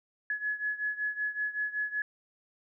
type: beating tone pair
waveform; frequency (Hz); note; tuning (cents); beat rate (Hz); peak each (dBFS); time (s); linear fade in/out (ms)
sine; 1695 / 1700.3; G#6 / G#6; +35 / +40; 5.3; -32 / -35; 0.3-2.02; 2
effects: none